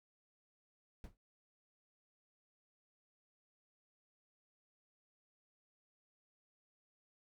brown noise with exponential decay, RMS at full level -44 dBFS, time 1.04-1.17 s, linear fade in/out 1 ms, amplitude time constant 27 ms, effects none

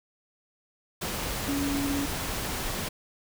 sine tone in noise, 281.1 Hz, C#4, 24 cents sharp, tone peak -27 dBFS, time 1.48-2.06 s, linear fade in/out 10 ms, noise pink, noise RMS -32 dBFS, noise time 1.01-2.89 s, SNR +2 dB, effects none

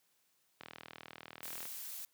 click train, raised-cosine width 0.3 ms, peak -30 dBFS, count 43, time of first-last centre 0.61-1.655 s, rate 40.2 Hz
blue noise, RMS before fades -45 dBFS, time 1.43-2.05 s, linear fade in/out 0 ms
effects white hiss -75 dBFS RMS until 2.13 s + high-pass 100 Hz 12 dB/octave

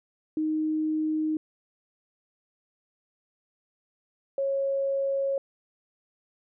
sine tone pair in turn, 311.1 / 548.3 Hz, D#4 / C#5, 0 / -19 cents, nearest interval minor seventh, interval 981 cents, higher second, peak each -24 dBFS, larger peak neither, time 0.37-1.37 / 4.38-5.38 s, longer neither, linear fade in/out 2 ms, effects none

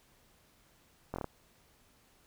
slowing click train, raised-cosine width 1 ms, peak -22 dBFS, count 5, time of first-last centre 1.14-1.243 s, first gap 21 ms, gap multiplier 1.14, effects pink hiss -66 dBFS RMS until 2.26 s

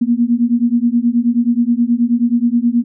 sine beating tone pair, 233.1 / 242.5 Hz, A#3 / B3, 0 / -31 cents, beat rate 9.4 Hz, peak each -14 dBFS, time 0.01-2.84 s, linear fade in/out 10 ms, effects none

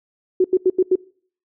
sine tone bursts, 370 Hz, F#4, in tune, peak -11 dBFS, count 5, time 0.4-0.956 s, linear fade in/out 5 ms, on 44 ms, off 84 ms, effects noise-tail reverb RT60 0.5 s tail -24 dB re dry

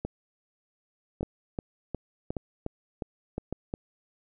two click trains, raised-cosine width 2 ms, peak -18 / -18 dBFS, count 4 / 8, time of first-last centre 0.05-3.526 / 1.23-3.739 s, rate 0.863 / 2.79 Hz, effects none

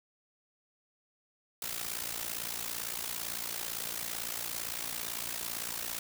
white noise with amplitude modulation, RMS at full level -34 dBFS, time 1.62-5.99 s, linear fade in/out 2 ms, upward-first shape sine, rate 57.8 Hz, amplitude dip 80%, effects none

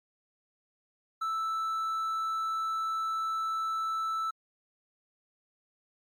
triangle tone, 1318.5 Hz, E6, in tune, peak -27 dBFS, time 1.21-4.31 s, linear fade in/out 10 ms, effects MP3 96 kbps

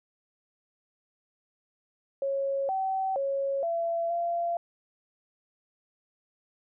sine tone with pitch steps, 549 / 766 / 550 / 674 / 686 Hz, C#5 / G5 / C#5 / E5 / F5, -17 / -40 / -14 / +38 / -31 cents, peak -26 dBFS, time 2.22-4.57 s, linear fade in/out 2 ms, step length 470 ms, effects none

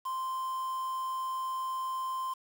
triangle tone with quantisation, 1044 Hz, C6, 4 cents flat, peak -30 dBFS, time 0.05-2.34 s, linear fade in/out 10 ms, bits 8, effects none

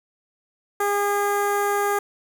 15% pulse tone with notch filter, 406.8 Hz, G#4, 36 cents flat, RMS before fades -22 dBFS, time 0.8-1.99 s, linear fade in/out 5 ms, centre 4100 Hz, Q 0.78, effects none

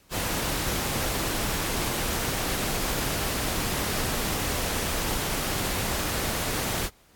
pink noise, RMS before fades -28 dBFS, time 0.1-6.9 s, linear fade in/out 50 ms, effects pink hiss -59 dBFS RMS until 7.15 s + AAC 64 kbps

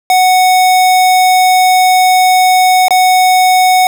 square tone with dropouts, 740 Hz, F#5, in tune, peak -6 dBFS, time 0.1-3.87 s, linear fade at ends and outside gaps 1 ms, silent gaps 2.883-2.907 s, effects none

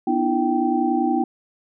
sine tone cluster, 247.3 / 303.9 / 334.6 / 778 Hz, B3 / D#4 / E4 / G5, +3 / -41 / +26 / -13 cents, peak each -23 dBFS, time 0.07-1.24 s, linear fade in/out 5 ms, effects none

